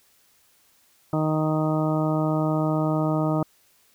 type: harmonic tone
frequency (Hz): 155.56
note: D#3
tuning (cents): 0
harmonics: 1 / 2 / 3 / 4 / 5 / 6 / 7 / 8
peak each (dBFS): -24 / -25 / -34 / -28 / -34 / -35 / -41 / -33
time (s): 1.13-3.43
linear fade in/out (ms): 2
effects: white hiss -61 dBFS RMS until 3.94 s